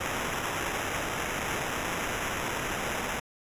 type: noise with sample-and-hold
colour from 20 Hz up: blue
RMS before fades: -32 dBFS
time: 0-3.2 s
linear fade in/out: 10 ms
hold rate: 4410 Hz
effects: resampled to 32000 Hz